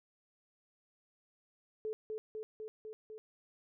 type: tone with echo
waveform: sine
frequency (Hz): 433.9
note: A4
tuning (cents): -24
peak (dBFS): -35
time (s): 1.85-1.93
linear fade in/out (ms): 0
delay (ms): 250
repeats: 5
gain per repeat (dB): -2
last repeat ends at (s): 3.18
effects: none